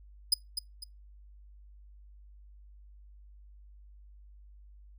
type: tone with echo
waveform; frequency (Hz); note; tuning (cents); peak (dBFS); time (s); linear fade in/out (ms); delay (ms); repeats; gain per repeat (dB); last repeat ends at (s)
sawtooth; 5010; D#8; +11; -18; 0.32-0.34; 5; 250; 2; -9; 0.84
effects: noise-tail reverb RT60 0.2 s tail -22 dB re dry + added 50 Hz sine -51 dBFS peak until 4.98 s